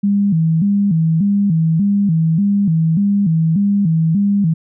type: tone with vibrato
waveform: sine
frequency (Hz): 180.5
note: F#3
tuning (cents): -43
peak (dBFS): -11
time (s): 0.03-4.54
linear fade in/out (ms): 10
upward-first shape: square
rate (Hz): 1.7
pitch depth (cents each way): 190
effects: none